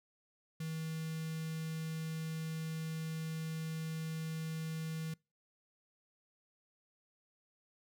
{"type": "tone with notch filter", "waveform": "square", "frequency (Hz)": 160, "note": "D#3", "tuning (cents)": 49, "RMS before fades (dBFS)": -40, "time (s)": [0.6, 5.14], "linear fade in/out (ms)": 5, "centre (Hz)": 710, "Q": 0.54, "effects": ["noise-tail reverb RT60 0.3 s tail -26 dB re dry"]}